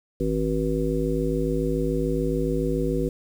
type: harmonic tone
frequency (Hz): 53.5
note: A1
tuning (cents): -48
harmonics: 1 / 3 / 5 / 7 / 9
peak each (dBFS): -28 / -28 / -28 / -28 / -28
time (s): 0.2-3.09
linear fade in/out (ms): 5
effects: 8-bit